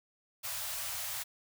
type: band-stop noise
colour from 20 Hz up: white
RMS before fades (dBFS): -38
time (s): 0.43-1.24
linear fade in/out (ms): 20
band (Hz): 130 to 560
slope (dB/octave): 96
effects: none